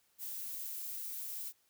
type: noise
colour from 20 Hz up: violet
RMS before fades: -42 dBFS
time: 0.18-1.53 s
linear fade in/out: 50 ms
effects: white hiss -73 dBFS RMS until 1.69 s

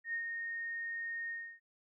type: tone with ADSR envelope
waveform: sine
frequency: 1849 Hz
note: A#6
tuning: 15 cents flat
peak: -33 dBFS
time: 0.04-1.6 s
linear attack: 94 ms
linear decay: 90 ms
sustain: -4 dB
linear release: 300 ms
effects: none

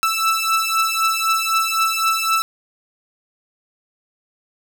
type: beating tone pair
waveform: sawtooth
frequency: 1318.5 / 1322.4 Hz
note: E6 / E6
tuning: 0 / +5 cents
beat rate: 3.9 Hz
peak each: -16 dBFS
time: 0.03-2.42 s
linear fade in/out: 0 ms
effects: none

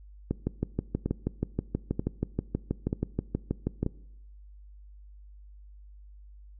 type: two click trains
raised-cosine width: 3 ms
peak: -14 / -15 dBFS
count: 23 / 4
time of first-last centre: 0.31-3.83 / 1.06-3.864 s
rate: 6.25 / 1.07 Hz
effects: noise-tail reverb RT60 0.8 s tail -21 dB re dry + added 50 Hz sine -47 dBFS peak until 6.59 s

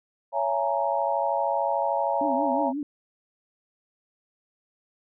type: chord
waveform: sine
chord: A# half-diminished seventh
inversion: first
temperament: just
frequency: 559.4 / 671.3 / 839.1 / 932.3 Hz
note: C#5 / E5 / G#5 / A#5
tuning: +16 / +31 / +18 / 0 cents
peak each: -28 dBFS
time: 0.32-2.73 s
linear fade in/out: 50 ms
type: tone with vibrato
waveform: sine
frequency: 275.6 Hz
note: C#4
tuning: 10 cents flat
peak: -27 dBFS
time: 2.21-2.83 s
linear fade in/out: 2 ms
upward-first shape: triangle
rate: 5.6 Hz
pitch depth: 170 cents each way
effects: none

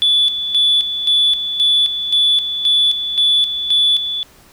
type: tone with tremolo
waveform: sine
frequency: 3455 Hz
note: A7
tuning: 32 cents flat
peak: -9 dBFS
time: 0.02-4.23 s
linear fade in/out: 0 ms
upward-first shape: square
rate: 1.9 Hz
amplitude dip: 65%
effects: tanh soft clip ceiling -6 dBFS + pink hiss -47 dBFS RMS until 4.52 s

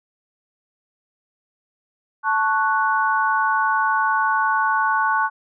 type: chord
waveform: sine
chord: F# minor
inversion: first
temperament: equal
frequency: 880 / 1108.7 / 1480 Hz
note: A5 / C#6 / F#6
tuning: 0 / 0 / 0 cents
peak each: -21 dBFS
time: 2.23-5.3 s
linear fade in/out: 50 ms
effects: none

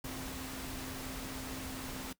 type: tone in noise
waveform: sine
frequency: 261.6 Hz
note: C4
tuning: in tune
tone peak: -45 dBFS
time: 0.04-2.13 s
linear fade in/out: 5 ms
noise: pink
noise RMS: -43 dBFS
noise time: 0.04-2.13 s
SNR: -5 dB
effects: noise-tail reverb RT60 0.1 s tail -19 dB re dry

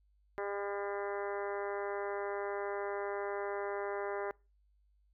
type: harmonic tone with a mistuned harmonic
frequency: 201.4 Hz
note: G3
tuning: 47 cents sharp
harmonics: 2 / 3 / 4 / 5 / 6 / 7 / 8 / 9 / 10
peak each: -38 / -42 / -44 / -46 / -48 / -49 / -50 / -51 / -52 dBFS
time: 0.38-4.31 s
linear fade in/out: 0 ms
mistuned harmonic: 9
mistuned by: -19 cents
effects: noise-tail reverb RT60 0.3 s tail -25 dB re dry + added 50 Hz sine -67 dBFS peak until 5.13 s

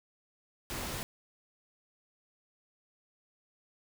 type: noise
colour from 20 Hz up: pink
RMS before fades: -38 dBFS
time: 0.7-1.03 s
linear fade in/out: 0 ms
effects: none

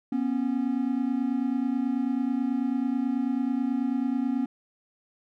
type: tone pair together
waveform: triangle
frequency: 243.8 / 273 Hz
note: B3 / C#4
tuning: -22 / -26 cents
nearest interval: major second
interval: 196 cents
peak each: -25 dBFS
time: 0.12-4.46 s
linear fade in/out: 5 ms
effects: none

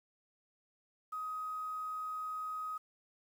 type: tone with quantisation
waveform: sine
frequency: 1259 Hz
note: D#6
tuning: 20 cents sharp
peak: -37 dBFS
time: 1.12-2.78 s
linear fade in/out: 10 ms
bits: 10
effects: none

